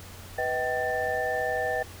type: tone cluster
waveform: sine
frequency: 494.2 / 633 / 769 / 1779 Hz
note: B4 / D#5 / G5 / A6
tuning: +1 / +30 / -33 / +19 cents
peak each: -31 dBFS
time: 0.38-1.83 s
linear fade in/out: 5 ms
effects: added 90 Hz sine -46 dBFS peak until 2 s + pink hiss -46 dBFS RMS until 2 s